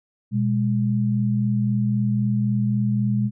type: tone pair together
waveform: sine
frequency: 121.7 / 205.5 Hz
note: B2 / G#3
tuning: -25 / -18 cents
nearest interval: major sixth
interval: 907 cents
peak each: -21 dBFS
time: 0.31-3.31 s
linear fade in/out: 50 ms
effects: none